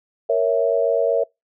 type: chord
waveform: sine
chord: A# diminished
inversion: none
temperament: equal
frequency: 466.2 / 554.4 / 659.3 Hz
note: A#4 / C#5 / E5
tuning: 0 / 0 / 0 cents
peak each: -20 dBFS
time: 0.29-1.24 s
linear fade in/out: 10 ms
effects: noise-tail reverb RT60 0.2 s tail -26 dB re dry